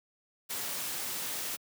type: noise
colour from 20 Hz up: white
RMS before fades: -36 dBFS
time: 0.49-1.57 s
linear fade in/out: 20 ms
effects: high-pass 100 Hz 12 dB/octave